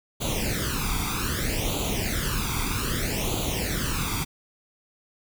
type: noise with flanger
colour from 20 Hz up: pink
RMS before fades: -27 dBFS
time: 0.2-4.25 s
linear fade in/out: 20 ms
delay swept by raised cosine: 0.28 to 0.86 ms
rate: 0.63 Hz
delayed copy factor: +0.8
effects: none